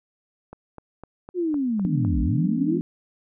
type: click train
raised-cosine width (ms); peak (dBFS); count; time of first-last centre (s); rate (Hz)
1; -25; 7; 0.53-2.049; 3.95
type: linear two-way sweep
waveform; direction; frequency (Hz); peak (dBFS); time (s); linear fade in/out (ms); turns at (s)
sine; down then up; 370 to 51.91 to 370; -21; 1.34-2.8; 50; 2.21
type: chord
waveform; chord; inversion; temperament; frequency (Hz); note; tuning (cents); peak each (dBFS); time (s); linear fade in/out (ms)
sine; E dominant seventh; none; equal with one note detuned; 167.69 / 207.7 / 246.9 / 293.7; E3 / G#3 / B3 / D4; +30 / 0 / 0 / 0; -28 / -30 / -28 / -28; 1.85-2.81; 0
effects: none